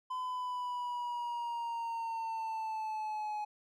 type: linear sweep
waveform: triangle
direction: down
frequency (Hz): 1017 to 840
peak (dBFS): -33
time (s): 0.1-3.45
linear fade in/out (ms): 10
effects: none